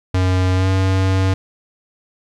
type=tone with pitch glide; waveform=square; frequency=92.5 to 94.88 Hz; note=F#2 to F#2; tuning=0 to +44 cents; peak=-14 dBFS; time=0.14-1.34 s; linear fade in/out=5 ms; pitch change=+44 cents; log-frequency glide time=0.54-0.68 s; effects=low-pass 6000 Hz 12 dB/octave + 9-bit